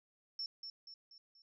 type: tone with echo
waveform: sine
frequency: 5400 Hz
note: E8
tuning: 41 cents sharp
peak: -38 dBFS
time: 0.39-0.46 s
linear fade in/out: 2 ms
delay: 240 ms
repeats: 4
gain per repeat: -6 dB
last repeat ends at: 1.42 s
effects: none